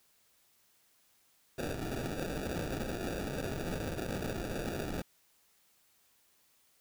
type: noise with sample-and-hold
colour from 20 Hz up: white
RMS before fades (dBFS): -37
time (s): 1.58-5.02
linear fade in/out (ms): 2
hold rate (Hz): 1050
effects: white hiss -69 dBFS RMS until 6.8 s